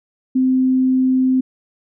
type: tone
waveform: sine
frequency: 258.9 Hz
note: C4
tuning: 18 cents flat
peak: -12 dBFS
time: 0.35-1.41 s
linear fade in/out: 10 ms
effects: none